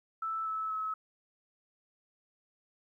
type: tone with pitch steps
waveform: sine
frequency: 1318.5 / 1304.1 / 1289.9 Hz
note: E6 / E6 / E6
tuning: 0 / -19 / -38 cents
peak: -32 dBFS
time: 0.22-0.94 s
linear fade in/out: 5 ms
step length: 240 ms
effects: 12-bit